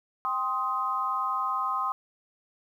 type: chord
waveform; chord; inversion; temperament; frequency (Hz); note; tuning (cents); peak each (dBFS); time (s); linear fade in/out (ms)
sine; C minor; second; just; 784.9 / 1046.5 / 1255.8; G5 / C6 / Eb6; +2 / 0 / +16; -35 / -29 / -29; 0.25-1.92; 0
effects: 10-bit